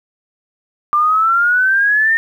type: exponential sweep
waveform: sine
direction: up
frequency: 1181 to 1834 Hz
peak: -10 dBFS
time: 0.93-2.17 s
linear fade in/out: 0 ms
effects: 8-bit